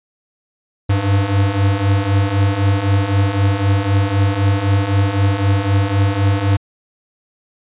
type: beating tone pair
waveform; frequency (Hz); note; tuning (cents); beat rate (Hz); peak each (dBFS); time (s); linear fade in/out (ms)
square; 96.5 / 100.4; G2 / G2; -27 / +42; 3.9; -19 / -15; 0.89-6.57; 10
effects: resampled to 8000 Hz